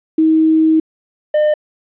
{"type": "tone pair in turn", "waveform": ["sine", "triangle"], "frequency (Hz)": [317.5, 604.9], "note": ["D#4", "D#5"], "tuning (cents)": [35, -49], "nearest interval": "major seventh", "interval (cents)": 1116, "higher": "second", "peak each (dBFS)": -8, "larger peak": "neither", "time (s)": [[0.18, 0.8], [1.34, 1.54]], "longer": "first", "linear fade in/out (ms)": 5, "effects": ["resampled to 8000 Hz", "8-bit"]}